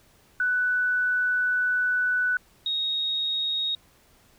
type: tone pair in turn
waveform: sine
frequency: 1489 / 3752 Hz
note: F#6 / A#7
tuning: +11 / +11 cents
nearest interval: octave + major third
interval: 1600 cents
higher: second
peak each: -21 / -24 dBFS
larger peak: first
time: 0.4-2.37 / 2.66-3.75 s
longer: first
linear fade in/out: 2 ms
effects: pink hiss -59 dBFS RMS until 4.38 s